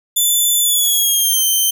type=tone with pitch glide; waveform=5% pulse; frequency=3507 to 3106 Hz; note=A7 to G7; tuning=-6 to -17 cents; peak=-5 dBFS; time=0.16-1.71 s; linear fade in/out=10 ms; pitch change=-211 cents; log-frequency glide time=0.61-1.44 s; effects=none